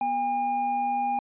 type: tone pair together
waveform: triangle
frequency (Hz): 243.8 / 809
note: B3 / G#5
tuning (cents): -22 / -46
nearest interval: octave + major sixth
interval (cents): 2076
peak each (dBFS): -34 / -22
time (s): 0.01-1.19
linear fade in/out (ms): 2
effects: resampled to 8000 Hz